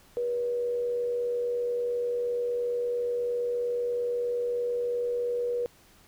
sine tone with frequency modulation, 482.8 Hz, B4, 39 cents flat, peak -26 dBFS, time 0.17-5.66 s, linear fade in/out 0 ms, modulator 88.6 Hz, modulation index 0.23, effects pink hiss -58 dBFS RMS until 6.07 s

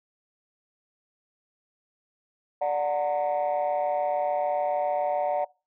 sine chord, D augmented, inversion none, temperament just, 587.3 / 734.2 / 917.7 Hz, D5 / F#5 / A#5, 0 / -14 / -27 cents, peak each -25 / -25 / -31 dBFS, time 2.61-5.45 s, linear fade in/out 10 ms, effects noise-tail reverb RT60 0.3 s tail -24 dB re dry + tanh soft clip ceiling -19 dBFS

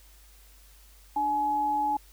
sine tone pair together, 296.4 / 845 Hz, D4 / G#5, +16 / +30 cents, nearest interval octave + tritone, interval 1814 cents, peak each -36 / -24 dBFS, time 1.16-1.97 s, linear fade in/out 5 ms, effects added 50 Hz sine -53 dBFS peak until 2.12 s + white hiss -58 dBFS RMS until 2.12 s

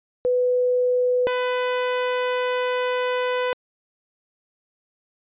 sine / sawtooth tone pair in turn, 497.5 / 499.6 Hz, B4 / B4, +13 / +20 cents, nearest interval unison, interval 7 cents, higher second, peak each -17 dBFS, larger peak neither, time 0.25-1.27 / 1.27-3.53 s, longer second, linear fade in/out 0 ms, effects resampled to 8000 Hz

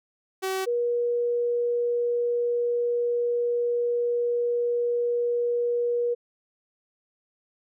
sawtooth / sine tone pair in turn, 380.3 / 479.1 Hz, F#4 / A#4, +48 / +47 cents, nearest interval major third, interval 399 cents, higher second, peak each -22 dBFS, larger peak neither, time 0.42-0.66 / 0.66-6.15 s, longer second, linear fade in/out 20 ms, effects none

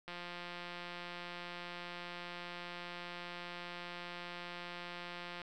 click train, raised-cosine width 0.3 ms, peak -29 dBFS, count 935, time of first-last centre 0.08-5.417 s, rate 175 Hz, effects none

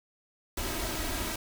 pink noise with comb filter, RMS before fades -33 dBFS, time 0.57-1.36 s, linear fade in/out 5 ms, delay 3.1 ms, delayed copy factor +0.55, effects none

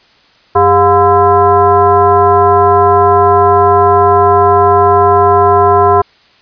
sine tone with frequency modulation, 712 Hz, F5, 33 cents sharp, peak -4 dBFS, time 0.55-6.02 s, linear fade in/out 10 ms, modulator 309 Hz, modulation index 1.5, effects white hiss -47 dBFS RMS until 6.41 s + resampled to 11025 Hz

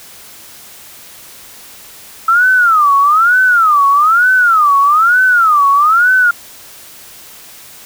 sine tone with vibrato, 1300 Hz, E6, 24 cents flat, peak -6 dBFS, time 2.28-6.31 s, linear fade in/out 5 ms, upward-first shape sine, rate 1.1 Hz, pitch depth 270 cents each way, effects white hiss -36 dBFS RMS until 7.85 s

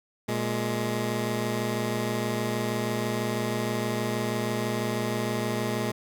15% pulse tone pair together, 118.07 / 209.9 Hz, A#2 / G#3, +23 / +19 cents, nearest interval minor seventh, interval 996 cents, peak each -23 dBFS, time 0.28-5.92 s, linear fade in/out 10 ms, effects none

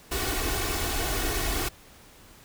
pink noise with comb filter, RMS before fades -28 dBFS, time 0.11-1.69 s, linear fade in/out 10 ms, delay 2.7 ms, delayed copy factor +0.7, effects pink hiss -52 dBFS RMS until 2.44 s

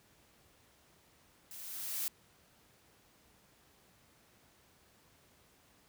blue noise with level ramp, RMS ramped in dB -49 to -35 dBFS, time 1.51-2.08 s, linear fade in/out 0 ms, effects pink hiss -66 dBFS RMS until 5.88 s + high-pass 60 Hz 12 dB/octave

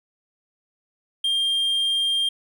triangle tone, 3199 Hz, G7, 34 cents sharp, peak -18 dBFS, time 1.24-2.29 s, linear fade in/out 5 ms, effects none

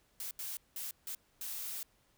blue noise bursts at uneven times, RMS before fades -41 dBFS, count 5, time 0.2-0.31 / 0.39-0.57 / 0.76-0.91 / 1.07-1.15 / 1.41-1.83 s, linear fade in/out 2 ms, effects pink hiss -71 dBFS RMS until 2.17 s

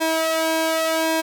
sawtooth tone with flanger, 322.2 Hz, E4, 39 cents flat, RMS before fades -21 dBFS, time 0-1.22 s, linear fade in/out 20 ms, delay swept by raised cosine 1.2 to 1.86 ms, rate 0.89 Hz, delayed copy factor +0.8, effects none

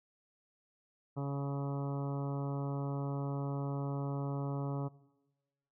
harmonic tone, 140 Hz, C#3, 18 cents sharp, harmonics 1 / 2 / 3 / 4 / 5 / 6 / 7 / 8 / 9, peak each -35 / -41 / -45 / -47 / -49 / -51 / -52 / -53 / -54 dBFS, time 1.16-4.89 s, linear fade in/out 20 ms, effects noise-tail reverb RT60 1.0 s tail -19 dB re dry

